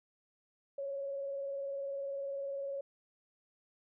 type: tone with vibrato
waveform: sine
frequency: 554.4 Hz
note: C#5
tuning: in tune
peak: -36 dBFS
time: 0.78-2.81 s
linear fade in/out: 5 ms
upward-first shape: sine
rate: 20 Hz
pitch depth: 30 cents each way
effects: none